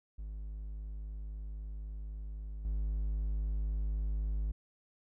triangle tone with level steps, 51.91 Hz, G#1, in tune, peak -37 / -29 dBFS, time 0.18-4.52 s, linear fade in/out 10 ms, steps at 2.65 s, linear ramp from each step 2 ms, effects none

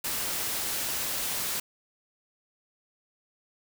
white noise, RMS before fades -31 dBFS, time 0.04-1.6 s, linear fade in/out 5 ms, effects none

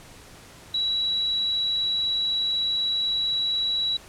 sine tone, 3908 Hz, B7, 19 cents flat, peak -22 dBFS, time 0.74-3.97 s, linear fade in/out 5 ms, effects pink hiss -47 dBFS RMS until 4.08 s + low-pass 11000 Hz 12 dB/octave

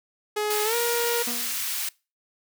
sawtooth tone with pitch glide, 421.2 to 472.8 Hz, G#4 to A#4, +24 to +24 cents, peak -20 dBFS, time 0.36-1.23 s, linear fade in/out 10 ms, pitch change +200 cents, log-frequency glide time 0.64-0.75 s
white high-pass noise, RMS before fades -29 dBFS, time 0.5-1.89 s, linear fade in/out 5 ms, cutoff 1500 Hz, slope 12 dB/octave
sawtooth tone with exponential decay, 240 Hz, B3, 49 cents flat, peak -26 dBFS, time 1.27-1.69 s, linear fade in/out 5 ms, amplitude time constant 91 ms
effects noise-tail reverb RT60 0.3 s tail -24 dB re dry

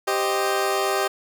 20% pulse chord, C minor, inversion second, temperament equal, 392 / 523.3 / 622.3 Hz, G4 / C5 / Eb5, 0 / 0 / 0 cents, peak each -18 / -24 / -21 dBFS, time 0.07-1.08 s, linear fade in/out 10 ms, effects none

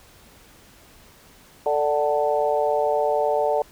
harmonic tone with a mistuned harmonic, 147.3 Hz, D3, 6 cents sharp, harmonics 3 / 4 / 5 / 6, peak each -24 / -22 / -25 / -27 dBFS, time 1.66-3.62 s, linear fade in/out 2 ms, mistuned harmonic 5, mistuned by +22 cents, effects pink hiss -51 dBFS RMS until 3.71 s

